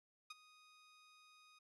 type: tone with ADSR envelope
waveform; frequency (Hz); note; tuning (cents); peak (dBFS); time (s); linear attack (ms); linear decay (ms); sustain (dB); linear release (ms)
15% pulse; 1244.5; D#6; 0; -40; 0.3-1.59; 7; 25; -18; 9
effects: resampled to 24000 Hz